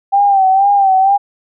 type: tone with vibrato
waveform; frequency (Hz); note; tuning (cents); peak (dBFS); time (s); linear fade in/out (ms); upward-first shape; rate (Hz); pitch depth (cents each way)
sine; 783; G5; -2; -7; 0.12-1.18; 20; sine; 2.1; 62
effects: none